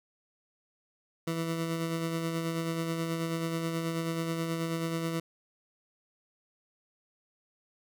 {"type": "tone with tremolo", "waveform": "20% pulse", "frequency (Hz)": 164.81, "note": "E3", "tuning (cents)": 0, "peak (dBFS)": -24, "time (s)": [1.27, 5.2], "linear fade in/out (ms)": 5, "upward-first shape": "sine", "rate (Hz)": 9.3, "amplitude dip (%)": 35, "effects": []}